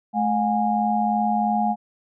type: tone cluster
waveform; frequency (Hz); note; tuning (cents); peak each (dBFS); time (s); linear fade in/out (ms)
sine; 215.2 / 720 / 823; A3 / F#5 / G#5; -38 / -47 / -16; -23; 0.13-1.76; 50
effects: none